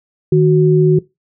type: tone pair together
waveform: sine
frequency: 155.5 / 369.8 Hz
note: D#3 / F#4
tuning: -1 / -1 cents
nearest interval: octave + minor third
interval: 1500 cents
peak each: -10 dBFS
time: 0.32-0.99 s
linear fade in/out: 5 ms
effects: noise-tail reverb RT60 0.2 s tail -20 dB re dry